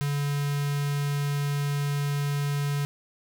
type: tone with notch filter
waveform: square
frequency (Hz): 143.4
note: D3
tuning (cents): -41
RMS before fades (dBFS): -27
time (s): 0.01-2.85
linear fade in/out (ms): 0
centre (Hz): 570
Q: 0.91
effects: none